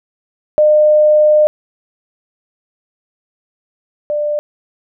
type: tone pair in turn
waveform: sine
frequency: 606 / 593.9 Hz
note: D#5 / D5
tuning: -46 / +19 cents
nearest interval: unison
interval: 35 cents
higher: first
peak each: -6 / -14 dBFS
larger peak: first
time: 0.58-1.47 / 4.1-4.39 s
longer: first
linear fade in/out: 0 ms
effects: none